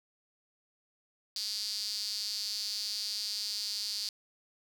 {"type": "tone with high-pass filter", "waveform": "sawtooth", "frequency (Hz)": 207.7, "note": "G#3", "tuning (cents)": 0, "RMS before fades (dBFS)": -36, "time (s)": [1.36, 4.09], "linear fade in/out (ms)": 2, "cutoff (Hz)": 4600, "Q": 8.5, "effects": []}